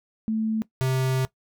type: tone pair in turn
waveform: sine / square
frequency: 220 / 130.81 Hz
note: A3 / C3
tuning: 0 / 0 cents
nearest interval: major sixth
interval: 900 cents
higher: first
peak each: -22 / -22 dBFS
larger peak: neither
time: 0.28-0.62 / 0.81-1.25 s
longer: second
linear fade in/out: 0 ms
effects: noise-tail reverb RT60 0.1 s tail -18 dB re dry